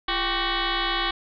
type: tone with frequency modulation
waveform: sine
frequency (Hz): 1096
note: C#6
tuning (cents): -20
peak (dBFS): -22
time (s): 0.08-1.11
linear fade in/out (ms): 5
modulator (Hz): 376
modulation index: 7.3
effects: none